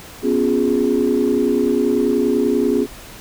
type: chord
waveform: sine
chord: C# dominant seventh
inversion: third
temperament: equal with one note detuned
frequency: 246.9 / 277.2 / 355.7 / 415.3 Hz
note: B3 / C#4 / E#4 / G#4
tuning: 0 / 0 / +32 / 0 cents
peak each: -19 / -19 / -20 / -18 dBFS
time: 0.22-2.87 s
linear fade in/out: 50 ms
effects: tanh soft clip ceiling -6 dBFS + pink hiss -38 dBFS RMS until 3.2 s